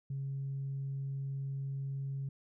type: tone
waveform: sine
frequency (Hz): 136.9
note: C#3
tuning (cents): -21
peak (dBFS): -34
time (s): 0.1-2.29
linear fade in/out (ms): 5
effects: tanh soft clip ceiling -31 dBFS